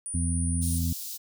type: tone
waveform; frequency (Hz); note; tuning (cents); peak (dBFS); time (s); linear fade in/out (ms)
sine; 9397; D9; 0; -32; 0.06-0.78; 0
type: harmonic tone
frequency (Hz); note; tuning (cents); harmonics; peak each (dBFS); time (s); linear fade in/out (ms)
84.1; E2; +35; 1 / 2 / 3; -26 / -31 / -33; 0.14-0.93; 5
type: high-pass noise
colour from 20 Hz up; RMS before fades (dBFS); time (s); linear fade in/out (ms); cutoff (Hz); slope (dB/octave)
white; -37; 0.61-1.18; 20; 4000; 24
effects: none